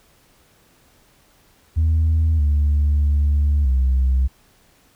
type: tone with pitch steps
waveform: sine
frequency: 79.9 / 73.2 / 72.6 / 64.9 Hz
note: D#2 / D2 / D2 / C2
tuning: +47 / -5 / -19 / -13 cents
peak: -12 dBFS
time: 1.76-4.28 s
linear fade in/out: 20 ms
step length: 630 ms
effects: tanh soft clip ceiling -12 dBFS + pink hiss -56 dBFS RMS until 4.95 s